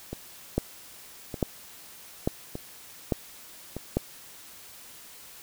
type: two click trains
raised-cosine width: 2 ms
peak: -20 / -10 dBFS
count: 4 / 5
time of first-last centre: 0.13-3.766 / 0.58-3.97 s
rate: 0.825 / 1.18 Hz
effects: white hiss -48 dBFS RMS until 5.42 s